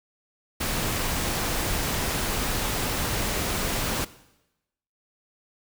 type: noise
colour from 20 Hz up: pink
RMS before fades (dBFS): -27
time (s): 0.6-4.05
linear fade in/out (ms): 10
effects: noise-tail reverb RT60 0.9 s tail -17 dB re dry